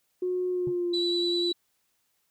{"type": "tone with pitch glide", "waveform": "sine", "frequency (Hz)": [363.6, 347.8], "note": ["F#4", "F4"], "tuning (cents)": [-30, -7], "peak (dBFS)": -25, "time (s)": [0.22, 1.52], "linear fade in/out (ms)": 5, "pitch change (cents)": -77, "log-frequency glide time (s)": [0.5, 0.92]}
{"type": "tone with exponential decay", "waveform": "sine", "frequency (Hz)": 141.1, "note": "C#3", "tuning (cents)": 31, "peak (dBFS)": -28, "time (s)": [0.67, 0.76], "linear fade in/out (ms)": 2, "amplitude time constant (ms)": 19}
{"type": "tone with vibrato", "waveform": "sine", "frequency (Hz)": 3951, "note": "B7", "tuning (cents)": 0, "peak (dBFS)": -26, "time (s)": [0.93, 1.53], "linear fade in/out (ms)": 10, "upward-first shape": "sine", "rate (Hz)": 10, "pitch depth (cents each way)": 15}
{"effects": ["tanh soft clip ceiling -18 dBFS", "white hiss -73 dBFS RMS until 2.3 s"]}